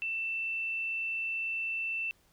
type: tone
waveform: sine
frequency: 2671 Hz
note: E7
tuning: 22 cents sharp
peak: -31 dBFS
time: 0.02-2.11 s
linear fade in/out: 0 ms
effects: pink hiss -67 dBFS RMS until 2.32 s